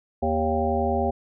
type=harmonic tone with a mistuned harmonic; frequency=78.9 Hz; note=D#2; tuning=25 cents sharp; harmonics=1 / 3 / 5 / 7 / 9 / 10; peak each=-28 / -28 / -28 / -28 / -28 / -28 dBFS; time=0.22-1.11 s; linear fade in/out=10 ms; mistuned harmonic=9; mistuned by=-28 cents; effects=none